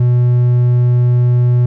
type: tone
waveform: triangle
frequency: 122.5 Hz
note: B2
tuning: 14 cents flat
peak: -6 dBFS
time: 0-1.66 s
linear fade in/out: 5 ms
effects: none